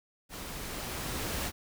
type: noise with level ramp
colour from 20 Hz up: pink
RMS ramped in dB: -42 to -33 dBFS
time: 0.29-1.52 s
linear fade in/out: 50 ms
effects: none